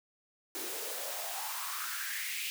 white noise with high-pass filter sweep, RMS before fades -38 dBFS, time 0.55-2.5 s, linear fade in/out 0 ms, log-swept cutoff 330 to 2600 Hz, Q 4.7, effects none

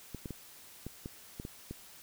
clicks, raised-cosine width 3 ms, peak -27 dBFS, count 8, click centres 0.147 / 0.258 / 0.307 / 0.866 / 1.059 / 1.399 / 1.451 / 1.71 s, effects white hiss -54 dBFS RMS until 2.02 s

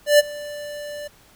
square tone with ADSR envelope, 588 Hz, D5, 2 cents sharp, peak -9 dBFS, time 0.06-1.08 s, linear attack 130 ms, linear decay 25 ms, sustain -22 dB, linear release 10 ms, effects pink hiss -53 dBFS RMS until 1.35 s

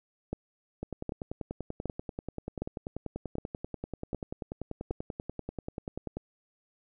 two click trains, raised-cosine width 2 ms, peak -22 / -19 dBFS, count 56 / 7, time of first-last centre 0.83-6.17 / 0.33-4.91 s, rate 10.3 / 1.31 Hz, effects none

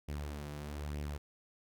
sawtooth tone with flanger, 73.42 Hz, D2, in tune, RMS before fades -41 dBFS, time 0.08-1.18 s, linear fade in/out 10 ms, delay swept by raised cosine 0.35 to 6.15 ms, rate 1.1 Hz, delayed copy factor +0.5, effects none

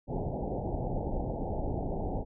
pink low-pass noise, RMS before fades -33 dBFS, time 0.07-2.25 s, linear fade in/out 50 ms, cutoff 860 Hz, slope 96 dB/octave, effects none

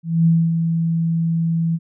sine tone with ADSR envelope, 165.3 Hz, E3, 5 cents sharp, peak -10 dBFS, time 0.03-1.79 s, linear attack 230 ms, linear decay 250 ms, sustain -6 dB, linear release 43 ms, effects none

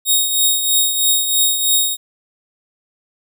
10% pulse tone with tremolo, 3750 Hz, A#7, 10 cents sharp, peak -3 dBFS, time 0.05-1.97 s, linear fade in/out 50 ms, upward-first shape triangle, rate 3.1 Hz, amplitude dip 60%, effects none

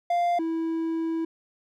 triangle tone pair in turn, 697 / 326.9 Hz, F5 / E4, -4 / -14 cents, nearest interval octave + minor second, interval 1310 cents, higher first, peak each -19 / -23 dBFS, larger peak first, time 0.1-0.39 / 0.39-1.25 s, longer second, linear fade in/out 5 ms, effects none

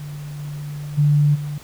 sine tone with level steps, 146.83 Hz, D3, in tune, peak -29 / -27 / -12 / -24 dBFS, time 0-1.58 s, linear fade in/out 2 ms, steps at 0.38 / 0.97 / 1.34 s, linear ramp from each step 20 ms, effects pink hiss -44 dBFS RMS until 1.63 s

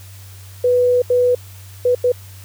sine tone bursts at uneven times, 493.9 Hz, B4, in tune, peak -11 dBFS, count 4, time 0.64-1.02 / 1.1-1.35 / 1.85-1.95 / 2.04-2.12 s, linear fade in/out 5 ms, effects added 96 Hz sine -36 dBFS peak until 2.44 s + white hiss -44 dBFS RMS until 2.44 s

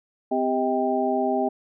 sine tone cluster, 256.1 / 396.3 / 635 / 789 Hz, C4 / G4 / D#5 / G5, -37 / +19 / +35 / +11 cents, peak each -26 dBFS, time 0.31-1.49 s, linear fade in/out 10 ms, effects none

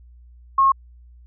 sine tone, 1083 Hz, C#6, 41 cents flat, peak -12 dBFS, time 0.58-0.72 s, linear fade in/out 5 ms, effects added 60 Hz sine -44 dBFS peak until 1.26 s

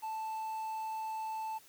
triangle tone with quantisation, 880 Hz, A5, in tune, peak -34 dBFS, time 0.02-1.59 s, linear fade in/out 20 ms, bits 10, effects white hiss -60 dBFS RMS until 1.68 s

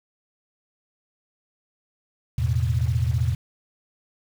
sine chord, E suspended fourth, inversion none, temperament equal with one note detuned, 82.41 / 110 / 125.41 Hz, E2 / A2 / B2, 0 / 0 / +27 cents, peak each -24 dBFS, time 2.38-3.35 s, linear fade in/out 5 ms, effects 7-bit

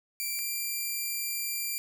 5% pulse tone pair in turn, 2349 / 2368 Hz, D7 / D7, 0 / +14 cents, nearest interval unison, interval 14 cents, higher second, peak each -21 dBFS, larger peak neither, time 0.2-0.39 / 0.39-1.78 s, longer second, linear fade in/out 0 ms, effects none

